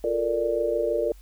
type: chord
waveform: sine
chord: Bb major seventh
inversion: second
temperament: equal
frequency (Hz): 349.2 / 440 / 466.2 / 587.3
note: F4 / A4 / Bb4 / D5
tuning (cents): 0 / 0 / 0 / 0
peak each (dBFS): -30 / -30 / -26 / -26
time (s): 0.04-1.12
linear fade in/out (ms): 2
effects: added 47 Hz sine -45 dBFS peak until 1.21 s + white hiss -59 dBFS RMS until 1.21 s